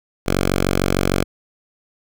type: tone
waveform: 5% pulse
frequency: 46.62 Hz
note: F#1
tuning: 14 cents sharp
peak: -5 dBFS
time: 0.26-1.24 s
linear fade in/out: 10 ms
effects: none